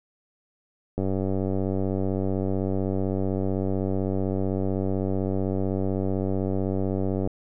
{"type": "click train", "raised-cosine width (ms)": 2, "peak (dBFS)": -14, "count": 604, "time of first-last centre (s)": [0.98, 7.274], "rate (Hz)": 95.8, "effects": []}